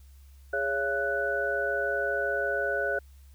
sine tone cluster, 412.5 / 558 / 678 / 1485 Hz, G#4 / C#5 / E5 / F#6, -12 / +11 / +49 / +6 cents, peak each -33 / -31 / -34 / -29 dBFS, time 0.53-2.99 s, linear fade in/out 5 ms, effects added 68 Hz sine -49 dBFS peak until 3.34 s + white hiss -65 dBFS RMS until 3.34 s

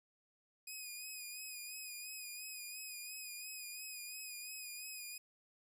10% pulse tone with vibrato, 2489 Hz, D#7, in tune, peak -37 dBFS, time 0.67-5.18 s, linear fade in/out 5 ms, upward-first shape sine, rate 2.9 Hz, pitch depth 45 cents each way, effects none

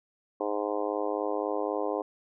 harmonic tone, 103.83 Hz, G#2, in tune, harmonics 3 / 4 / 5 / 6 / 7 / 8 / 9 / 10, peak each -35 / -33 / -33 / -37 / -37 / -40 / -41 / -40 dBFS, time 0.4-2.02 s, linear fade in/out 5 ms, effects none

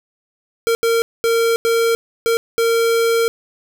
square tone bursts at uneven times, 460 Hz, A#4, 23 cents flat, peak -14 dBFS, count 6, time 0.67-0.75 / 0.83-1.02 / 1.24-1.56 / 1.65-1.95 / 2.26-2.37 / 2.58-3.28 s, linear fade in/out 0 ms, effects none

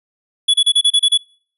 square tone bursts, 3400 Hz, G#7, 40 cents sharp, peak -10 dBFS, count 8, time 0.48-1.177 s, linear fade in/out 10 ms, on 60 ms, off 31 ms, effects noise-tail reverb RT60 0.5 s tail -26 dB re dry + resampled to 32000 Hz

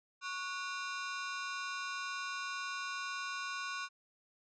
sawtooth ring-modulated tone, 1287 Hz, E6, 42 cents flat, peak -31 dBFS, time 0.21-3.89 s, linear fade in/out 50 ms, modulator 179 Hz, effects resampled to 16000 Hz

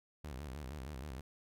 sawtooth tone with vibrato, 69.3 Hz, C#2, in tune, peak -39 dBFS, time 0.24-1.21 s, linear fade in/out 5 ms, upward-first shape square, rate 6.4 Hz, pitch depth 150 cents each way, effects none

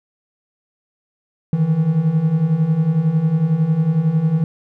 triangle beating tone pair, 151.7 / 162.7 Hz, D#3 / E3, -44 / -22 cents, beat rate 11 Hz, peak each -18 / -13 dBFS, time 1.53-4.44 s, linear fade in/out 2 ms, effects none

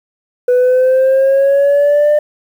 sine exponential sweep, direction up, 493 to 600 Hz, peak -5 dBFS, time 0.48-2.19 s, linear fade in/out 5 ms, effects tanh soft clip ceiling -6 dBFS + 7-bit

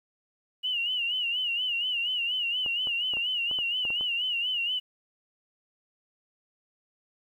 sine tone with vibrato, 2889 Hz, F#7, 42 cents flat, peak -26 dBFS, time 0.63-4.8 s, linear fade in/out 20 ms, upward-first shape sine, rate 4.2 Hz, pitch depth 94 cents each way
clicks, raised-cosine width 1 ms, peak -28 dBFS, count 9, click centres 2.662 / 2.872 / 3.137 / 3.17 / 3.513 / 3.588 / 3.852 / 3.904 / 4.01 s
effects 10-bit

